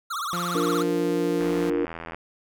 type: tone with vibrato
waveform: square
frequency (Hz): 1244.5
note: D#6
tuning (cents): 0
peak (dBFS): -28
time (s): 0.1-0.83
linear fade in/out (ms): 10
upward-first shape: triangle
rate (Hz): 17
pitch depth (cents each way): 250
type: tone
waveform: sawtooth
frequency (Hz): 174.61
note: F3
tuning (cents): 0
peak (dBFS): -25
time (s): 0.33-1.7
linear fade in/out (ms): 0
type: chord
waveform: sine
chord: Bb major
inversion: first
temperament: equal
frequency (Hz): 293.7 / 349.2 / 466.2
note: D4 / F4 / Bb4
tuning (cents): 0 / 0 / 0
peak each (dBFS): -26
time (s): 0.55-1.85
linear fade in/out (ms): 2
type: click train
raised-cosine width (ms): 0.5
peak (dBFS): -20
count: 62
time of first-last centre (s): 1.41-2.146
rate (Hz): 82.9
effects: none